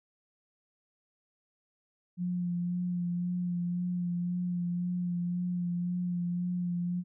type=tone with vibrato; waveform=sine; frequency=176.6 Hz; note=F3; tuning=20 cents sharp; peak=-29 dBFS; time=2.17-7.04 s; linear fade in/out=50 ms; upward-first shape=sine; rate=1.9 Hz; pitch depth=21 cents each way; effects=none